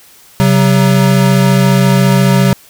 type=tone pair together; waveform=square; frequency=133.98 / 188.5 Hz; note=C3 / F#3; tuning=+41 / +32 cents; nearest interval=tritone; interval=591 cents; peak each=-10 dBFS; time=0.4-2.53 s; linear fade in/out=0 ms; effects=white hiss -42 dBFS RMS until 2.69 s